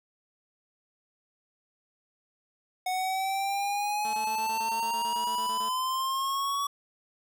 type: exponential sweep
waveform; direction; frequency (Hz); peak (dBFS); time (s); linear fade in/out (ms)
square; up; 736 to 1134; -28; 2.86-6.67; 5
type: tone bursts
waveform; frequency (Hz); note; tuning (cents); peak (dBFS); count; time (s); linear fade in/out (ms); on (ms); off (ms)
10% pulse; 222; A3; +16; -33; 15; 4.05-5.686; 0; 82; 29
effects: none